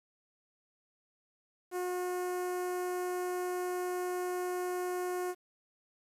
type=tone with notch filter; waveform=sawtooth; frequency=361 Hz; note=F#4; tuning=43 cents flat; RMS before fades=-35 dBFS; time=1.71-5.35 s; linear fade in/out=50 ms; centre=3600 Hz; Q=0.51; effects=resampled to 32000 Hz + 10-bit